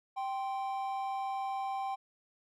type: tone pair together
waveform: triangle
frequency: 780.1 / 1046.5 Hz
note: G5 / C6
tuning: -9 / 0 cents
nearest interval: perfect fourth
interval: 509 cents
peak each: -32 / -39 dBFS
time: 0.16-1.96 s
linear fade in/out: 20 ms
effects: none